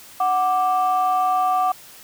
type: tone pair together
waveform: sine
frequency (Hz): 740.2 / 1175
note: F#5 / D6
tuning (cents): 0 / +1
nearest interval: minor sixth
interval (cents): 801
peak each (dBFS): -17 / -20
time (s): 0.2-1.72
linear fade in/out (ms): 5
effects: tanh soft clip ceiling -11 dBFS + white hiss -44 dBFS RMS until 2.03 s